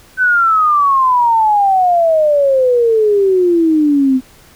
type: exponential sweep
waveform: sine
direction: down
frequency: 1533 to 254.4 Hz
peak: -8 dBFS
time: 0.17-4.21 s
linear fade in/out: 50 ms
effects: pink hiss -44 dBFS RMS until 4.55 s